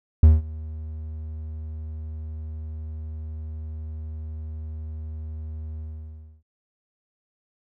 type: tone with ADSR envelope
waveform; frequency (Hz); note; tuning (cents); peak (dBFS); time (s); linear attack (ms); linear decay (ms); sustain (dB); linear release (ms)
triangle; 78; D#2; +5; -5; 0.23-6.43; 4; 180; -24; 640
effects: none